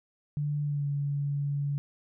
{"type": "tone with pitch glide", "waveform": "sine", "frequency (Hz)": [146.83, 142.65], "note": ["D3", "C#3"], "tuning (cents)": [0, 50], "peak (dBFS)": -27, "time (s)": [0.37, 1.78], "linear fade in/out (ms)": 0, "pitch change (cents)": -50, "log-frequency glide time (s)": [0.63, 0.86], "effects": []}